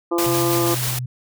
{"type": "harmonic tone", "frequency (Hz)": 171.1, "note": "F3", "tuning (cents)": -35, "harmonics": [2, 3, 4, 5, 6, 7], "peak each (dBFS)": [-19, -27, -30, -32, -31, -29], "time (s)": [0.11, 0.75], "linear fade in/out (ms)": 10}
{"type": "noise with tremolo", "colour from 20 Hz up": "white", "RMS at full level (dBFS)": -24, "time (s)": [0.18, 0.99], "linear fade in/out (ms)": 5, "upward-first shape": "square", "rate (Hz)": 6.2, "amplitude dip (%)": 25}
{"type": "tone with pitch glide", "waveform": "sine", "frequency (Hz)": [130.8, 125.47], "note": ["C3", "B2"], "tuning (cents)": [0, 28], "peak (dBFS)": -24, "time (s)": [0.26, 1.06], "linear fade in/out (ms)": 5, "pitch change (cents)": -72, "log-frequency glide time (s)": [0.52, 0.62]}
{"effects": []}